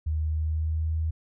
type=tone with pitch glide; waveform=sine; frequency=77.7 to 79.75 Hz; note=D#2 to D#2; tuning=-2 to +43 cents; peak=-24 dBFS; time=0.06-1.11 s; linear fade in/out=10 ms; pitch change=+45 cents; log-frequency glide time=0.24-0.97 s; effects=none